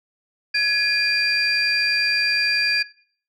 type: tone cluster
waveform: sine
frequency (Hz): 1676 / 2426 / 4723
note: G#6 / D#7 / D8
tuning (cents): +15 / -44 / +9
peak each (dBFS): -21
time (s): 0.54-2.83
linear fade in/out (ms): 10
effects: noise-tail reverb RT60 0.5 s tail -19 dB re dry + tanh soft clip ceiling -11 dBFS